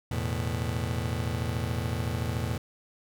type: chord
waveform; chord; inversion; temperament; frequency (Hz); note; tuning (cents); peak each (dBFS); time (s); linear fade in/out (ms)
35% pulse; E suspended fourth; none; just; 82.41 / 109.88 / 123.61; E2 / A2 / B2; 0 / -2 / +2; -31; 0.11-2.58; 5
effects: none